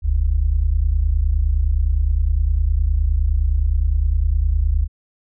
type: tone pair together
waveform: sine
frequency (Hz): 43.58 / 73.3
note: F1 / D2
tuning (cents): -3 / -3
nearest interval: major sixth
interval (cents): 900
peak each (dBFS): -17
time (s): 0.02-4.88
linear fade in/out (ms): 50
effects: none